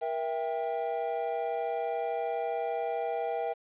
triangle chord, E diminished, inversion second, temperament just, 474.7 / 659.3 / 791.1 Hz, Bb4 / E5 / G5, +31 / 0 / +16 cents, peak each -32 dBFS, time 0.01-3.54 s, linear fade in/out 20 ms, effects resampled to 8000 Hz + 10-bit

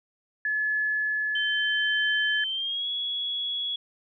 sine tone with tremolo, 1714 Hz, A6, 46 cents flat, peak -23 dBFS, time 0.45-2.44 s, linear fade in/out 2 ms, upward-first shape triangle, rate 0.76 Hz, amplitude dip 25%
sine tone with pitch glide, 3098 to 3359 Hz, G7 to G#7, -21 to +19 cents, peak -27 dBFS, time 1.35-3.76 s, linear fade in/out 5 ms, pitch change +140 cents, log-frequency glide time 2.47-2.88 s
effects none

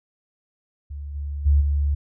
sine tone with level steps, 71.9 Hz, D2, 36 cents flat, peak -30 / -26 / -13 / -18 dBFS, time 0.9-1.95 s, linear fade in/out 10 ms, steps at 1.14 / 1.45 / 1.6 s, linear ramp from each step 20 ms, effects none

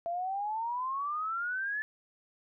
sine exponential sweep, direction up, 672 to 1746 Hz, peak -31 dBFS, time 0.06-1.82 s, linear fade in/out 0 ms, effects none

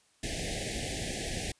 pink band-stop noise, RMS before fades -35 dBFS, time 0.23-1.52 s, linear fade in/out 5 ms, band 790 to 1700 Hz, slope 96 dB/octave, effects white hiss -67 dBFS RMS until 1.59 s + resampled to 22050 Hz

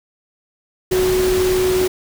sine tone in noise, 370 Hz, F#4, in tune, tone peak -14 dBFS, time 0.91-1.88 s, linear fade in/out 10 ms, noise pink, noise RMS -24 dBFS, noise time 0.91-1.88 s, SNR +7 dB, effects none

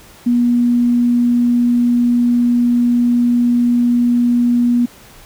sine tone, 241.1 Hz, B3, 41 cents flat, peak -10 dBFS, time 0.26-4.86 s, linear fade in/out 10 ms, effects pink hiss -42 dBFS RMS until 5.25 s

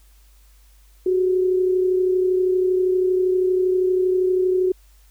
sine tone pair together, 368.8 / 401.4 Hz, F#4 / G4, -6 / +41 cents, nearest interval minor second, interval 147 cents, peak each -16 / -28 dBFS, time 1.06-4.72 s, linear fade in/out 5 ms, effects added 50 Hz sine -49 dBFS peak until 5.1 s + white hiss -59 dBFS RMS until 5.1 s

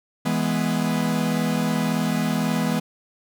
45% pulse chord, E major, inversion none, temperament equal with one note detuned, 164.81 / 208.5 / 246.9 Hz, E3 / G#3 / B3, 0 / +7 / 0 cents, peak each -25 dBFS, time 0.25-2.8 s, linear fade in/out 10 ms, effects none

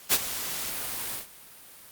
white noise with ADSR envelope, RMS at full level -19 dBFS, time 0.09-1.27 s, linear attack 42 ms, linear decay 45 ms, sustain -14 dB, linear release 120 ms, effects white hiss -49 dBFS RMS until 1.91 s + Opus 48 kbps

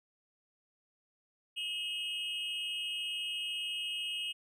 triangle tone with amplitude modulation, 2874 Hz, F7, 49 cents sharp, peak -29 dBFS, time 1.56-4.33 s, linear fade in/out 20 ms, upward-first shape sine, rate 286 Hz, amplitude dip 95%, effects none

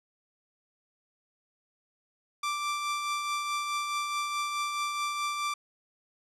sawtooth tone with tremolo, 1174.7 Hz, D6, in tune, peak -24 dBFS, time 2.43-5.54 s, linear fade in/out 5 ms, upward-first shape triangle, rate 4.7 Hz, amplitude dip 40%, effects low-pass 9000 Hz 12 dB/octave

